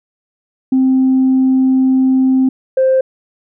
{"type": "tone pair in turn", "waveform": "sine", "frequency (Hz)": [261.6, 524.4], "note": ["C4", "C5"], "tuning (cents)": [0, 4], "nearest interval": "octave", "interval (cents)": 1204, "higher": "second", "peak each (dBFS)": -7, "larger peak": "neither", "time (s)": [[0.72, 2.49], [2.77, 3.01]], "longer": "first", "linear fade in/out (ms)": 5, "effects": ["tanh soft clip ceiling -5 dBFS"]}